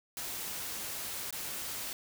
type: noise with dropouts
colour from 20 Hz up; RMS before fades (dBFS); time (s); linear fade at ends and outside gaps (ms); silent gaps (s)
white; -39; 0.17-1.93; 1; 1.307-1.326
effects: none